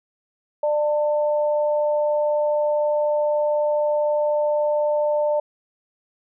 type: tone pair together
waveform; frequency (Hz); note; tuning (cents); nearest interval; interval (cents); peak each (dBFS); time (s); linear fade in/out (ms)
sine; 596 / 893.6; D5 / A5; +25 / +27; perfect fifth; 702; -18 / -28; 0.63-5.4; 5
effects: none